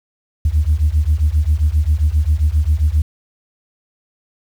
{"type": "beating tone pair", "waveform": "sine", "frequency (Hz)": [72.3, 79.8], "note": ["D2", "D#2"], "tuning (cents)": [-27, 44], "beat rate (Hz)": 7.5, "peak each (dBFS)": -14, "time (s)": [0.45, 3.02], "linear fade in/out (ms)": 5, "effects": ["tanh soft clip ceiling -6 dBFS", "7-bit"]}